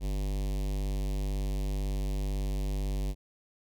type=tone with notch filter; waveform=square; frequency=49 Hz; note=G1; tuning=in tune; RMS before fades=-31 dBFS; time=0-3.15 s; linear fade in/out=50 ms; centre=1400 Hz; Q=0.61; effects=none